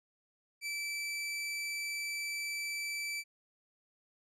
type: tone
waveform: sawtooth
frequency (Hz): 2321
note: D7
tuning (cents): -21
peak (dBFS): -32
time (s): 0.61-3.24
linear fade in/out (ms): 50
effects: low-pass 11000 Hz 12 dB/octave